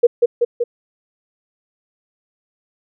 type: tone with echo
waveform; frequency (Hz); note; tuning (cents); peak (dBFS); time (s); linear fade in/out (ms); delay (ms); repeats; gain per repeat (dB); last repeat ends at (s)
sine; 477; A#4; +40; -5; 0.03-0.07; 10; 190; 3; -3; 0.64
effects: none